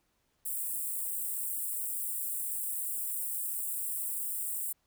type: high-pass noise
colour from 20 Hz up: white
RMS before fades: -35 dBFS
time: 0.45-4.73 s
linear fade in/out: 10 ms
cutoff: 7800 Hz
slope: 96 dB/octave
effects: pink hiss -75 dBFS RMS until 4.86 s